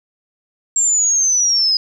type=linear sweep; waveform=sine; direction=down; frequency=7459 to 4978 Hz; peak=-12 dBFS; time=0.76-1.77 s; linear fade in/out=2 ms; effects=8-bit